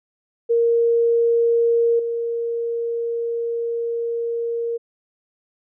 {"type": "tone with level steps", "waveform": "sine", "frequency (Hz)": 466.2, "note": "A#4", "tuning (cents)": 0, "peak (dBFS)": [-14, -21], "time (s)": [0.49, 4.78], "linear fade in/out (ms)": 20, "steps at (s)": 1.99, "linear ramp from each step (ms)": 5, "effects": []}